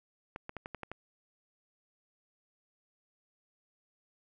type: clicks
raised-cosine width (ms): 0.5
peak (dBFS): -25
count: 7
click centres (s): 0.361 / 0.494 / 0.567 / 0.659 / 0.747 / 0.833 / 0.916
effects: none